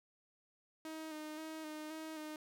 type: tone with vibrato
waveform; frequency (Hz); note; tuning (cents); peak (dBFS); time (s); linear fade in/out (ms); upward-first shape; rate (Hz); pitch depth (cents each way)
sawtooth; 311.7; D#4; +3; -40; 0.85-2.36; 2; square; 1.9; 26
effects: none